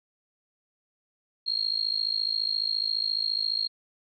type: tone with amplitude modulation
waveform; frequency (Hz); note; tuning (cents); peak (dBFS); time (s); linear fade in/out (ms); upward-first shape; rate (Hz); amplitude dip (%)
sine; 4249; C8; +26; -21; 1.46-3.68; 20; sine; 54.5; 95
effects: none